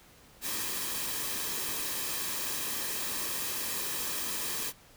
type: noise with comb filter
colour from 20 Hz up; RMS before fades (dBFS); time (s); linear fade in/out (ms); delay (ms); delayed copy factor
white; -34; 0.41-4.73; 50; 1.4; -0.5
effects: pink hiss -57 dBFS RMS until 4.96 s